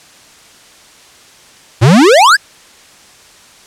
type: exponential sweep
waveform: square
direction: up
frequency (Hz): 103.83 to 1760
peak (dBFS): -4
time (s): 1.81-2.37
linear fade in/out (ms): 20
effects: white hiss -41 dBFS RMS until 3.66 s + low-pass 8000 Hz 12 dB/octave